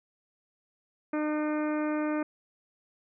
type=harmonic tone; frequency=303.2 Hz; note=D#4; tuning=45 cents flat; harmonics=1 / 2 / 3 / 4 / 5 / 6 / 7 / 8; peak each=-28 / -34 / -41 / -40 / -42 / -47 / -47 / -48 dBFS; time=1.13-2.23 s; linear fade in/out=5 ms; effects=none